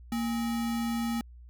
sine tone with sample-and-hold, 232.1 Hz, A#3, 7 cents flat, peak -27 dBFS, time 0.12-1.21 s, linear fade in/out 2 ms, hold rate 1050 Hz, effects added 60 Hz sine -46 dBFS peak until 1.49 s + MP3 96 kbps

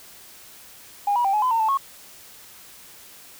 sine tone with pitch steps, 814 / 965 / 784 / 846 / 1014 / 910 / 878 / 1096 Hz, G#5 / B5 / G5 / G#5 / B5 / A#5 / A5 / C#6, -35 / -40 / 0 / +32 / +45 / -42 / -4 / -20 cents, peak -17 dBFS, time 1.07-1.774 s, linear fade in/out 5 ms, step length 88 ms, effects tanh soft clip ceiling -13 dBFS + white hiss -46 dBFS RMS until 3.39 s

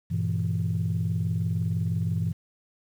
sine chord, E diminished, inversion first, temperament just, 98.89 / 118.67 / 164.81 Hz, G2 / Bb2 / E3, +16 / +31 / 0 cents, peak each -27 / -29 / -27 dBFS, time 0.1-2.33 s, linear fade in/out 20 ms, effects tanh soft clip ceiling -17 dBFS + 9-bit

